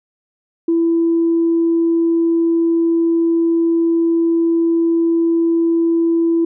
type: tone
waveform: sine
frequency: 333.3 Hz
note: E4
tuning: 19 cents sharp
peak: -11 dBFS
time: 0.68-6.45 s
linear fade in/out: 5 ms
effects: tanh soft clip ceiling -7 dBFS